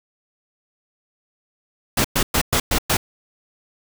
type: noise bursts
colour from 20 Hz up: pink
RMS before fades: -18 dBFS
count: 6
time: 1.97-2.97 s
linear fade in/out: 5 ms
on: 75 ms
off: 110 ms
effects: none